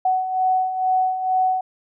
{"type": "beating tone pair", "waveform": "sine", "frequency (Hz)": [745, 747.2], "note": ["F#5", "F#5"], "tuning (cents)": [12, 17], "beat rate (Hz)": 2.2, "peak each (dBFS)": [-25, -18], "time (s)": [0.05, 1.61], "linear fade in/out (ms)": 5, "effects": []}